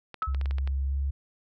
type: clicks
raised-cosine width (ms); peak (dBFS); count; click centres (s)
0.3; -24; 8; 0.143 / 0.226 / 0.347 / 0.413 / 0.458 / 0.51 / 0.584 / 0.675
type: tone with exponential decay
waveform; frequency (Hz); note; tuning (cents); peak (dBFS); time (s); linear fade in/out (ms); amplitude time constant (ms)
sine; 1296; E6; -30; -22; 0.22-0.37; 1; 32
type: tone with pitch glide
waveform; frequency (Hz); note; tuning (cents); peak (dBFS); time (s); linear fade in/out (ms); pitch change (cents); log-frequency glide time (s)
sine; 68 to 69.07; C#2 to C#2; -33 to -6; -25; 0.27-1.11; 10; +27; 0.87-0.95
effects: none